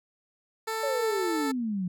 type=tone with pitch glide; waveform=15% pulse; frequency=443.5 to 440.4 Hz; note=A4 to A4; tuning=+14 to +2 cents; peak=-23 dBFS; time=0.67-1.52 s; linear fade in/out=10 ms; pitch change=-12 cents; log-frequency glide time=1.02-1.39 s
type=exponential sweep; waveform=sine; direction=down; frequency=580 to 174.61 Hz; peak=-27 dBFS; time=0.83-1.88 s; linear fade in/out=5 ms
effects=none